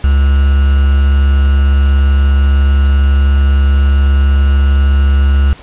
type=tone with quantisation; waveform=triangle; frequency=69.3 Hz; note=C#2; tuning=in tune; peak=-4 dBFS; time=0.04-5.53 s; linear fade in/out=0 ms; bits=4; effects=pink hiss -36 dBFS RMS until 5.62 s + resampled to 8000 Hz